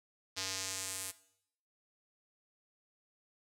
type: tone with band-pass filter sweep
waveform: square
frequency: 95.1 Hz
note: F#2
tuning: 48 cents sharp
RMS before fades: -40 dBFS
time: 0.36-1.12 s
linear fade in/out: 20 ms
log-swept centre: 5000 to 10000 Hz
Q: 1.7
effects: noise-tail reverb RT60 0.7 s tail -17 dB re dry